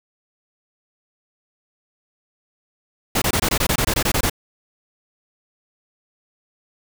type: noise bursts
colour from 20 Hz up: pink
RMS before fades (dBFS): -19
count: 13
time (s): 3.15-4.298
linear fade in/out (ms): 5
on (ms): 68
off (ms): 22
effects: none